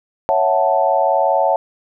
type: chord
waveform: sine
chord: F# minor seventh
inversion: second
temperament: equal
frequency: 554.4 / 659.3 / 740 / 880 Hz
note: C#5 / E5 / F#5 / A5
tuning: 0 / 0 / 0 / 0 cents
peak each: -18 dBFS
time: 0.29-1.56 s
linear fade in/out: 0 ms
effects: none